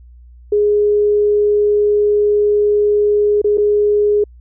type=tone with dropouts; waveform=sine; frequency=415.3 Hz; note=G#4; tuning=in tune; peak=-10 dBFS; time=0.52-4.24 s; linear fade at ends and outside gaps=5 ms; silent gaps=3.417-3.443 / 3.574-3.58 s; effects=added 60 Hz sine -38 dBFS peak until 4.4 s